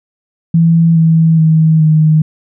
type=tone with pitch steps; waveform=sine; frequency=165.8 / 162.39 / 159.05 / 155.77 Hz; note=E3 / E3 / D#3 / D#3; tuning=+10 / -26 / +38 / +2 cents; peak=-5 dBFS; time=0.54-2.22 s; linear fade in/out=5 ms; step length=420 ms; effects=none